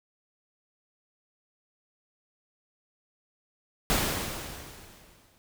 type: noise with exponential decay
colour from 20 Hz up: pink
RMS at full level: -24 dBFS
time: 3.9-5.38 s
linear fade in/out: 0 ms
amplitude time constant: 320 ms
effects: none